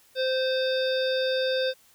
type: harmonic tone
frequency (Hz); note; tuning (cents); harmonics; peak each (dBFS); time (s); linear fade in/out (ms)
520; C5; -11; 1 / 3 / 5 / 7 / 9 / 10; -24 / -33 / -40 / -32 / -37 / -44; 0.15-1.74; 50
effects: white hiss -59 dBFS RMS until 1.94 s